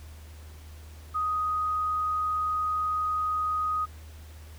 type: tone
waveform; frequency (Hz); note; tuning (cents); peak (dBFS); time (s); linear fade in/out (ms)
sine; 1249; D#6; +6; -25; 1.14-3.86; 20
effects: added 77 Hz sine -43 dBFS peak until 4.58 s + pink hiss -54 dBFS RMS until 4.58 s